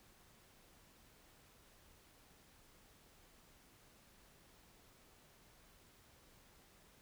silence, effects pink hiss -66 dBFS RMS until 7.01 s

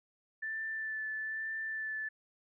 sine tone with vibrato, 1760 Hz, A6, in tune, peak -35 dBFS, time 0.42-2.09 s, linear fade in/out 10 ms, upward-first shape sine, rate 1.1 Hz, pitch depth 15 cents each way, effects none

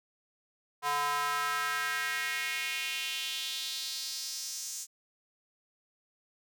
square tone with high-pass filter sweep, 145 Hz, D3, 22 cents flat, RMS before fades -34 dBFS, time 0.82-4.87 s, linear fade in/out 50 ms, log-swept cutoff 930 to 6800 Hz, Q 2.8, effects none

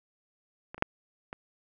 clicks, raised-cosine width 0.5 ms, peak -25 / -29 / -8 / -23 dBFS, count 4, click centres 0.745 / 0.78 / 0.824 / 1.329 s, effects none

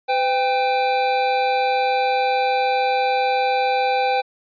square tone pair together, 508.2 / 793 Hz, B4 / G5, +49 / +20 cents, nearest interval minor sixth, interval 771 cents, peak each -23 / -19 dBFS, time 0.08-4.22 s, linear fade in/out 20 ms, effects resampled to 11025 Hz

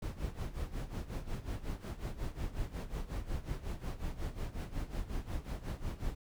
brown noise with tremolo, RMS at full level -36 dBFS, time 0.02-6.15 s, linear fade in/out 5 ms, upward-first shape sine, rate 5.5 Hz, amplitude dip 80%, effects none

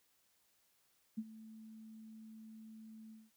sine tone with ADSR envelope, 220 Hz, A3, in tune, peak -35 dBFS, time 1.17-3.31 s, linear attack 15 ms, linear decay 47 ms, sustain -16 dB, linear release 200 ms, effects white hiss -75 dBFS RMS until 3.36 s

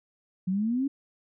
sine exponential sweep, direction up, 179.4 to 284.2 Hz, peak -24 dBFS, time 0.47-0.88 s, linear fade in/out 10 ms, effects none

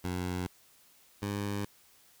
15% pulse tone pair in turn, 90.4 / 101.47 Hz, F#2 / G#2, -40 / -40 cents, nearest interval major second, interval 200 cents, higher second, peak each -26 dBFS, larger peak neither, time 0.04-0.47 / 1.22-1.65 s, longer neither, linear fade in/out 5 ms, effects white hiss -62 dBFS RMS until 2.2 s

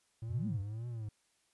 triangle tone with vibrato, 110 Hz, A2, in tune, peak -36 dBFS, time 0.22-1.09 s, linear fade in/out 5 ms, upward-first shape triangle, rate 1.9 Hz, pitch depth 190 cents each way
sine exponential two-way sweep, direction up then down, 71.4 to 230 to 71.4 Hz, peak -34 dBFS, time 0.28-0.63 s, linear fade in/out 50 ms, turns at 0.47 s
effects white hiss -74 dBFS RMS until 1.53 s + resampled to 24000 Hz

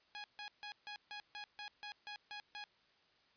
10% pulse tone bursts, 830.6 Hz, G#5, in tune, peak -37 dBFS, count 11, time 0.15-2.64 s, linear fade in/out 0 ms, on 90 ms, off 150 ms, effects white hiss -71 dBFS RMS until 3.36 s + resampled to 11025 Hz

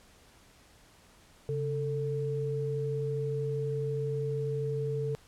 sine tone pair together, 137.51 / 443.8 Hz, C#3 / A4, -14 / +15 cents, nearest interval octave + minor sixth, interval 2029 cents, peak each -32 / -32 dBFS, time 1.49-5.15 s, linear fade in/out 0 ms, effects pink hiss -59 dBFS RMS until 5.27 s + low-pass 11000 Hz 12 dB/octave

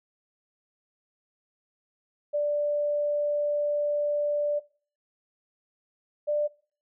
sine tone pair in turn, 587.3 / 592.4 Hz, D5 / D5, 0 / +15 cents, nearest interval unison, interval 15 cents, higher second, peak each -23 dBFS, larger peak neither, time 2.33-4.6 / 6.27-6.48 s, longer first, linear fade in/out 20 ms, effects noise-tail reverb RT60 0.4 s tail -19 dB re dry

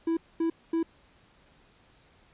triangle tone bursts, 329.6 Hz, E4, in tune, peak -22 dBFS, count 3, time 0.07-0.83 s, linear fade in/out 5 ms, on 100 ms, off 230 ms, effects pink hiss -61 dBFS RMS until 2.33 s + resampled to 8000 Hz

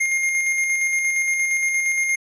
square tone with tremolo, 2127 Hz, C7, 28 cents sharp, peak -18 dBFS, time 0-2.16 s, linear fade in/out 10 ms, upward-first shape square, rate 8.6 Hz, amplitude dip 30%, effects low-pass 11000 Hz 12 dB/octave

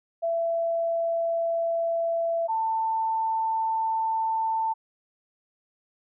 sine tone pair in turn, 669 / 891.7 Hz, E5 / A5, +25 / +23 cents, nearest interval perfect fourth, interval 498 cents, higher second, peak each -23 dBFS, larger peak neither, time 0.22-2.48 / 2.48-4.74 s, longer neither, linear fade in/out 20 ms, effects none

